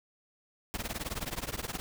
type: noise with tremolo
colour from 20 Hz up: pink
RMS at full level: -33 dBFS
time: 0.74-1.8 s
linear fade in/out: 0 ms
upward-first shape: triangle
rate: 19 Hz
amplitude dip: 100%
effects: none